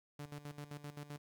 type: tone with tremolo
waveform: sawtooth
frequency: 146 Hz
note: D3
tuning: 10 cents flat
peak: -40 dBFS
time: 0.19-1.18 s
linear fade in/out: 5 ms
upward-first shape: square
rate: 7.7 Hz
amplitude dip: 75%
effects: 12-bit